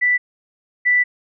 sine tone pair in turn, 1975.5 / 1975.5 Hz, B6 / B6, 0 / 0 cents, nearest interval unison, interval 0 cents, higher neither, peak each -13 / -12 dBFS, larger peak second, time 0.01-0.18 / 0.85-1.04 s, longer second, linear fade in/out 20 ms, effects none

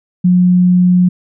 sine tone, 180 Hz, F#3, 47 cents flat, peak -6 dBFS, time 0.24-1.09 s, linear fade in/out 10 ms, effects none

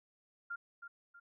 sine tone with echo, 1396.9 Hz, F6, in tune, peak -38 dBFS, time 0.5-0.56 s, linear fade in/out 10 ms, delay 320 ms, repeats 2, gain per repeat -8 dB, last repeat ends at 1.2 s, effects none

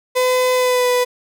35% pulse tone with pitch glide, 506 to 495.3 Hz, B4 to B4, +42 to +5 cents, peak -12 dBFS, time 0.15-1.05 s, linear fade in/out 20 ms, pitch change -37 cents, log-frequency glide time 0.54-0.88 s, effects none

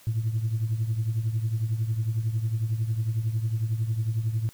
sine tone with tremolo, 111.5 Hz, A2, 23 cents sharp, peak -19 dBFS, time 0.07-4.49 s, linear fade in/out 0 ms, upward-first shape triangle, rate 11 Hz, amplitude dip 80%, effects tanh soft clip ceiling -19 dBFS + white hiss -54 dBFS RMS until 4.53 s

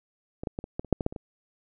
clicks, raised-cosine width 2 ms, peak -21 / -16 / -18 / -23 / -16 / -30 / -6 / -16 / -11 / -25 / -23 dBFS, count 11, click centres 0.435 / 0.472 / 0.589 / 0.641 / 0.795 / 0.847 / 0.927 / 1.008 / 1.064 / 1.125 / 1.162 s, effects none

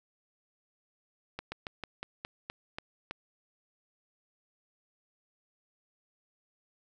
slowing click train, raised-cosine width 0.3 ms, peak -21 dBFS, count 9, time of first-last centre 1.39-3.11 s, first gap 130 ms, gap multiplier 1.14, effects none

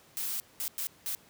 blue noise bursts at uneven times, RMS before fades -34 dBFS, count 4, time 0.17-0.4 / 0.6-0.68 / 0.78-0.87 / 1.06-1.15 s, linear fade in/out 0 ms, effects pink hiss -59 dBFS RMS until 1.29 s + high-pass 100 Hz 12 dB/octave

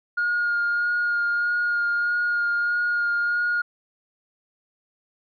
sine tone with vibrato, 1424 Hz, F6, 33 cents sharp, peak -19 dBFS, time 0.17-3.62 s, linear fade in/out 10 ms, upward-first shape sine, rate 1.6 Hz, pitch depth 14 cents each way, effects tanh soft clip ceiling -17 dBFS

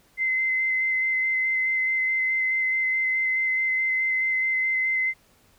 sine tone with vibrato, 2062 Hz, C7, 26 cents flat, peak -21 dBFS, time 0.17-5.14 s, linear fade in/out 50 ms, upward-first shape square, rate 4.7 Hz, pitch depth 10 cents each way, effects pink hiss -60 dBFS RMS until 5.58 s

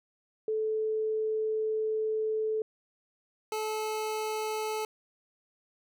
sine / 25% pulse tone pair in turn, 435.8 / 433 Hz, A4 / A4, -17 / -28 cents, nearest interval unison, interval 11 cents, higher first, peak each -27 dBFS, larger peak neither, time 0.48-2.62 / 3.52-4.85 s, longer first, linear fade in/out 2 ms, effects none

